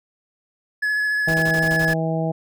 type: tone with vibrato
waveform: triangle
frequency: 1700 Hz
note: G#6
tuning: 40 cents sharp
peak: -17 dBFS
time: 0.82-1.94 s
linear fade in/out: 10 ms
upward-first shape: sine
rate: 14 Hz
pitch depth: 12 cents each way
type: harmonic tone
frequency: 161.8 Hz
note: E3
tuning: 32 cents flat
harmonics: 1 / 2 / 3 / 4 / 5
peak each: -22 / -29 / -29 / -26 / -31 dBFS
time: 1.27-2.32 s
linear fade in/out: 10 ms
type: noise bursts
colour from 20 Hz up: pink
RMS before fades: -32 dBFS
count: 8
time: 1.28-1.937 s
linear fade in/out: 5 ms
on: 62 ms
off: 23 ms
effects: none